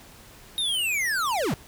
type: linear sweep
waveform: square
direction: down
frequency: 3756 to 104.3 Hz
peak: -24 dBFS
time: 0.58-1.54 s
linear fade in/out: 0 ms
effects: pink hiss -49 dBFS RMS until 1.67 s